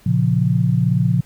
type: chord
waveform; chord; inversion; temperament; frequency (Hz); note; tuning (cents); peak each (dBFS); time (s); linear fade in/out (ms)
sine; Bb minor; none; equal; 116.54 / 138.59 / 174.61; Bb2 / Db3 / F3; 0 / 0 / 0; -18; 0.06-1.21; 5
effects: pink hiss -51 dBFS RMS until 1.25 s